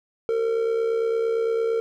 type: tone with amplitude modulation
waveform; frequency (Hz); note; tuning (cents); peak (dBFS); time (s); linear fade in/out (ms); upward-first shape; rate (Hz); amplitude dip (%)
triangle; 455.6; A#4; -40; -16; 0.29-1.8; 0; sine; 68.8; 55
effects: none